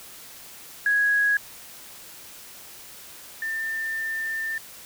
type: tone pair in turn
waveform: sine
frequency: 1661.2 / 1792.2 Hz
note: G#6 / A6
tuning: 0 / +31 cents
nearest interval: minor second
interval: 131 cents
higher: second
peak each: -18 / -26 dBFS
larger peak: first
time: 0.86-1.37 / 3.42-4.58 s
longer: second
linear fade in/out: 2 ms
effects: white hiss -44 dBFS RMS until 4.85 s